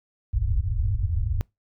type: low-pass noise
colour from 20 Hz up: white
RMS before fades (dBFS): -24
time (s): 0.33-1.41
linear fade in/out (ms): 0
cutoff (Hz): 110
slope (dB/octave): 96
effects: noise-tail reverb RT60 0.2 s tail -25 dB re dry